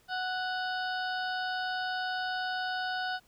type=harmonic tone with a mistuned harmonic; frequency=740 Hz; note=F#5; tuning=in tune; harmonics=1 / 2 / 4 / 5 / 6 / 7; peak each=-34 / -34 / -43 / -45 / -45 / -47 dBFS; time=0.08-3.2 s; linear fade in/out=50 ms; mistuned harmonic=7; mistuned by=-57 cents; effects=pink hiss -65 dBFS RMS until 3.27 s